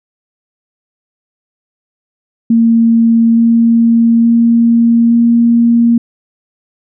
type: tone with pitch steps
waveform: sine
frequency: 229.4 / 231 / 232.6 / 234.2 Hz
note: A#3 / A#3 / A#3 / A#3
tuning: -28 / -16 / -4 / +8 cents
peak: -5 dBFS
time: 2.5-5.98 s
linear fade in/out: 5 ms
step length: 870 ms
effects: none